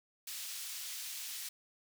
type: high-pass noise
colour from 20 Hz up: pink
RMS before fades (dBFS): -43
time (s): 0.27-1.49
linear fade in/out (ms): 5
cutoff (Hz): 3400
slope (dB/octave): 12
effects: none